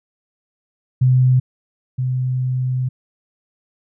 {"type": "tone pair in turn", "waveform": "sine", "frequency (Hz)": [127.9, 127.9], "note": ["C3", "C3"], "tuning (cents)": [-39, -39], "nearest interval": "unison", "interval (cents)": 0, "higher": "neither", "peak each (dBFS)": [-10, -17], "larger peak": "first", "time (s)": [[1.01, 1.4], [1.98, 2.89]], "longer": "second", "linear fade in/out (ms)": 10, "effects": []}